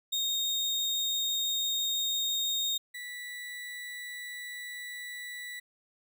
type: tone pair in turn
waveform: 35% pulse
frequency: 3706 / 1963.2 Hz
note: A#7 / B6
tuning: -11 / -11 cents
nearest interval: major seventh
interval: 1100 cents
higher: first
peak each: -26 / -37 dBFS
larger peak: first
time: 0.12-2.78 / 2.94-5.6 s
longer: neither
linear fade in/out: 10 ms
effects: none